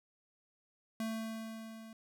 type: tone with level ramp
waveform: square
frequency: 222.9 Hz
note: A3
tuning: 23 cents sharp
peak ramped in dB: -35 to -50 dBFS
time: 1-1.93 s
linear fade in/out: 2 ms
effects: none